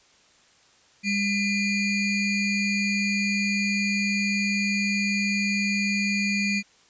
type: ring-modulated tone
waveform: square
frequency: 1108.7 Hz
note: C#6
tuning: in tune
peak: -20 dBFS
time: 1.03-6.63 s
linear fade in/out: 50 ms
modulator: 1310 Hz
effects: white hiss -58 dBFS RMS until 6.89 s + resampled to 16000 Hz